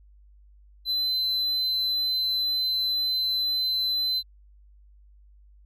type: tone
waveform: triangle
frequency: 4049 Hz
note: B7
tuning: 42 cents sharp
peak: -22 dBFS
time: 0.85-4.23 s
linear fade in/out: 50 ms
effects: added 50 Hz sine -51 dBFS peak until 5.65 s